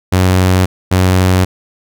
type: tone pair in turn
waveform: sawtooth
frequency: 92.5 / 92.5 Hz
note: F#2 / F#2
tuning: 0 / 0 cents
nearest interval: unison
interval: 0 cents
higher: neither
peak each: -4 dBFS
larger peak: neither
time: 0.12-0.66 / 0.91-1.45 s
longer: neither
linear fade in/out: 10 ms
effects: none